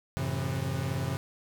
40% pulse chord, F# half-diminished seventh, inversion none, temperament equal with one note detuned, 92.5 / 110 / 134.1 / 164.81 Hz, F#2 / A2 / C3 / E3, 0 / 0 / +43 / 0 cents, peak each -35 / -37 / -31 / -36 dBFS, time 0.17-1.17 s, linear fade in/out 0 ms, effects none

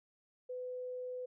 sine tone, 502 Hz, B4, 28 cents sharp, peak -39 dBFS, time 0.49-1.26 s, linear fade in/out 10 ms, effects none

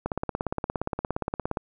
click train, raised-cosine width 1 ms, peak -13 dBFS, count 27, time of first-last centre 0.06-1.572 s, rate 17.2 Hz, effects none

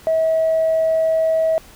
sine tone, 644 Hz, E5, 41 cents flat, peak -13 dBFS, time 0.07-1.58 s, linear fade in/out 0 ms, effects tanh soft clip ceiling -10 dBFS + pink hiss -45 dBFS RMS until 1.75 s

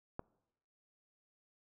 click, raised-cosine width 1 ms, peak -26 dBFS, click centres 0.194 s, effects noise-tail reverb RT60 0.9 s tail -24 dB re dry

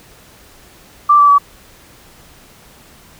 sine tone with pitch steps, 1174.7 / 1158.5 / 1142.6 Hz, D6 / D6 / D6, 0 / -24 / -48 cents, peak -5 dBFS, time 1.09-1.384 s, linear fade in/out 10 ms, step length 98 ms, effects pink hiss -44 dBFS RMS until 3.19 s

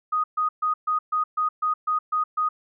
sine tone bursts, 1244.5 Hz, D#6, in tune, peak -20 dBFS, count 10, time 0.12-2.49 s, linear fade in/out 10 ms, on 120 ms, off 130 ms, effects none

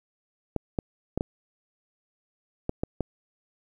clicks, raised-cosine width 2 ms, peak -13 dBFS, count 7, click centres 0.563 / 0.788 / 1.176 / 1.209 / 2.694 / 2.835 / 3.007 s, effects 9-bit

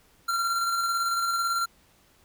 square tone with tremolo, 1372 Hz, F6, 31 cents flat, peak -24 dBFS, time 0.28-1.66 s, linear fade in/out 10 ms, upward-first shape square, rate 18 Hz, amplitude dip 25%, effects pink hiss -61 dBFS RMS until 2.24 s

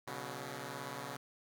5% pulse chord, B suspended second, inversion none, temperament equal with one note detuned, 123.47 / 140.93 / 185 Hz, B2 / C#3 / F#3, 0 / +29 / 0 cents, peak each -34 / -33 / -39 dBFS, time 0.07-1.17 s, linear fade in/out 5 ms, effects none

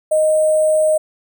sine tone with sample-and-hold, 622.3 Hz, D#5, in tune, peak -11 dBFS, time 0.11-0.98 s, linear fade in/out 10 ms, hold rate 8820 Hz, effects none

